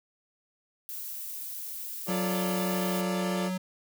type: noise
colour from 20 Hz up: violet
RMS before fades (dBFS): -38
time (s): 0.89-3.01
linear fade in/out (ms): 0
type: chord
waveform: 30% pulse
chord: D minor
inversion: first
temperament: equal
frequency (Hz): 349.2 / 440 / 587.3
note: F4 / A4 / D5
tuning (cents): 0 / 0 / 0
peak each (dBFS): -32 / -35 / -33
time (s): 2.06-3.51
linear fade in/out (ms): 50
type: tone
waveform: square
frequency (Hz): 185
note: F#3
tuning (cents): 0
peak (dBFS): -30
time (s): 2.08-3.58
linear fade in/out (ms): 10
effects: none